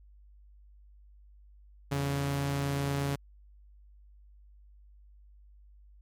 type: tone pair together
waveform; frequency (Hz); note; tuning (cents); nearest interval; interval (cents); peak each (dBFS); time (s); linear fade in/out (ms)
sawtooth; 84.25 / 140.1; E2 / C#3; +38 / +19; major sixth; 881; -35 / -25; 1.91-3.16; 10
effects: added 50 Hz sine -53 dBFS peak until 6.01 s + MP3 96 kbps